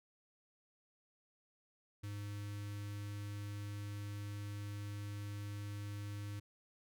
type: tone with notch filter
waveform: square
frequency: 102.4 Hz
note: G#2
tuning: 24 cents flat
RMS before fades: -44 dBFS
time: 2.03-6.4 s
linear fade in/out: 10 ms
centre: 680 Hz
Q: 0.77
effects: none